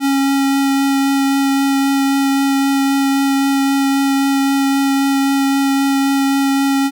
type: tone with vibrato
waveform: square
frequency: 274.5 Hz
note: C#4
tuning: 17 cents flat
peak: -13 dBFS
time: 0-6.91 s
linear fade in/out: 50 ms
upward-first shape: triangle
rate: 3.8 Hz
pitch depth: 9 cents each way
effects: none